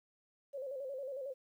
sine tone with vibrato, 539 Hz, C#5, 49 cents flat, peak -39 dBFS, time 0.53-1.34 s, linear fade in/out 20 ms, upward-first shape square, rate 11 Hz, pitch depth 72 cents each way, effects 12-bit

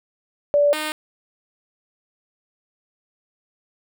sine / 5% pulse tone pair in turn, 580 / 307.1 Hz, D5 / D#4, -22 / -23 cents, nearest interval major seventh, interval 1101 cents, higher first, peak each -13 dBFS, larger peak neither, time 0.54-0.73 / 0.73-0.92 s, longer neither, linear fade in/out 0 ms, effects none

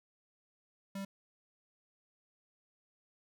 square tone, 196 Hz, G3, in tune, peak -39 dBFS, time 0.95-1.05 s, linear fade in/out 5 ms, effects none

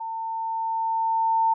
sine tone with level ramp, 900 Hz, A5, 39 cents sharp, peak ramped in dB -29 to -17 dBFS, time 0-1.54 s, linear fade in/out 10 ms, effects none

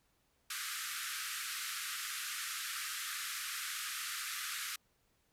pink band-pass noise, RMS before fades -41 dBFS, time 0.5-4.76 s, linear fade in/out 5 ms, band 1200 to 14000 Hz, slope 96 dB/octave, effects pink hiss -75 dBFS RMS until 5.32 s

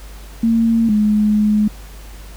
sine tone pair in turn, 228.3 / 211.1 Hz, A#3 / G#3, -36 / +29 cents, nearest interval minor second, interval 135 cents, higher first, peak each -11 dBFS, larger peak neither, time 0.43-0.89 / 0.89-1.68 s, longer second, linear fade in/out 5 ms, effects added 50 Hz sine -33 dBFS peak until 2.36 s + pink hiss -42 dBFS RMS until 2.36 s

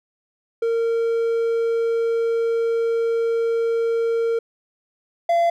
triangle tone pair in turn, 460 / 682.1 Hz, A#4 / F5, -23 / -41 cents, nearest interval perfect fifth, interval 682 cents, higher second, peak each -16 / -13 dBFS, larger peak second, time 0.62-4.39 / 5.29-5.5 s, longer first, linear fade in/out 5 ms, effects none

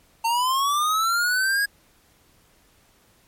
square linear sweep, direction up, 900 to 1661.2 Hz, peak -20 dBFS, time 0.24-1.66 s, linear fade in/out 10 ms, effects pink hiss -59 dBFS RMS until 3.27 s + MP3 64 kbps

